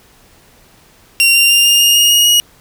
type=tone with pitch steps; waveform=sawtooth; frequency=2757 / 2776 / 2795 / 2815 / 2835 / 2854 / 2874 / 2894 Hz; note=F7 / F7 / F7 / F7 / F7 / F7 / F7 / F#7; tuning=-23 / -11 / +1 / +13 / +25 / +37 / +49 / -39 cents; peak=-4 dBFS; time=1.2-2.4 s; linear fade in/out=0 ms; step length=150 ms; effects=pink hiss -47 dBFS RMS until 2.6 s